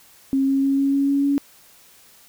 sine tone with pitch steps, 270.2 / 272.1 / 274 / 275.9 / 277.8 / 279.7 / 281.7 Hz, C#4 / C#4 / C#4 / C#4 / C#4 / C#4 / C#4, -44 / -32 / -20 / -8 / +4 / +16 / +28 cents, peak -16 dBFS, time 0.33-1.38 s, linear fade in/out 0 ms, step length 150 ms, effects white hiss -51 dBFS RMS until 2.28 s

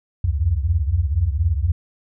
sine tone cluster, 69.4 / 86.5 / 90.6 Hz, C#2 / F2 / F#2, +3 / -16 / -36 cents, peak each -20 / -20 / -24 dBFS, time 0.24-1.72 s, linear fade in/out 5 ms, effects none

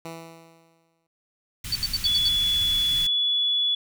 10% pulse tone with exponential decay, 164.81 Hz, E3, in tune, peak -25 dBFS, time 0.05-1.07 s, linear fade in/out 2 ms, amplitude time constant 220 ms
pink band-stop noise, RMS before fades -34 dBFS, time 1.64-3.07 s, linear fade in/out 5 ms, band 140 to 2200 Hz, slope 12 dB/octave
sine tone bursts, 4536 Hz, C#8, 39 cents sharp, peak -21 dBFS, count 6, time 1.72-2.286 s, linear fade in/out 5 ms, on 36 ms, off 70 ms
sine tone, 3417 Hz, G#7, 49 cents sharp, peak -20 dBFS, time 2.05-3.75 s, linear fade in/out 5 ms
effects none

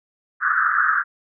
pink band-pass noise, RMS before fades -19 dBFS, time 0.4-1.04 s, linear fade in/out 50 ms, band 1200 to 1700 Hz, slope 96 dB/octave, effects none

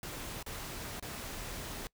pink noise with dropouts, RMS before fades -42 dBFS, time 0.03-1.87 s, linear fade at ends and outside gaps 1 ms, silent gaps 0.428-0.463 / 0.997-1.025 s, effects noise-tail reverb RT60 0.1 s tail -23 dB re dry

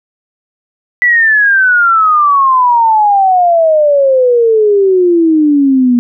sine exponential sweep, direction down, 1980 to 238.9 Hz, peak -5 dBFS, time 1.02-5.99 s, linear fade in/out 0 ms, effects none

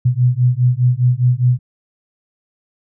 sine beating tone pair, 122 / 126.9 Hz, B2 / B2, -21 / +47 cents, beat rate 4.9 Hz, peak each -14 dBFS, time 0.05-1.59 s, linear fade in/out 10 ms, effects none

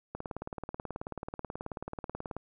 click train, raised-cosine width 1 ms, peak -23 dBFS, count 42, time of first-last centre 0.15-2.366 s, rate 18.5 Hz, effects none

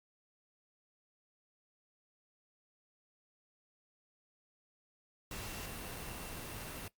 sine tone in noise, 2718 Hz, F7, 48 cents flat, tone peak -55 dBFS, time 5.31-6.88 s, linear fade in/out 2 ms, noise pink, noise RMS -44 dBFS, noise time 5.31-6.88 s, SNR -14 dB, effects noise-tail reverb RT60 0.1 s tail -18 dB re dry + Opus 48 kbps

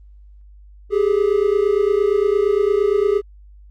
triangle tone pair together, 394.4 / 423.1 Hz, G4 / G#4, +11 / +32 cents, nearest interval minor second, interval 121 cents, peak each -15 dBFS, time 0.9-3.22 s, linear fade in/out 50 ms, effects added 50 Hz sine -41 dBFS peak until 3.7 s + Opus 24 kbps

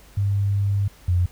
sine tone pair in turn, 100 / 89.09 Hz, G2 / F2, +35 / +35 cents, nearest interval major second, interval 200 cents, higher first, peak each -18 / -16 dBFS, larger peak second, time 0.17-0.88 / 1.08-1.26 s, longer first, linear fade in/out 5 ms, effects added 50 Hz sine -49 dBFS peak until 1.31 s + pink hiss -51 dBFS RMS until 1.31 s

